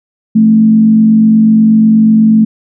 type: tone with frequency modulation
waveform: sine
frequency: 219.3 Hz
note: A3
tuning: 6 cents flat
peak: -3 dBFS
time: 0.35-2.45 s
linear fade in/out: 10 ms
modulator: 48.2 Hz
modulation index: 0.37
effects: none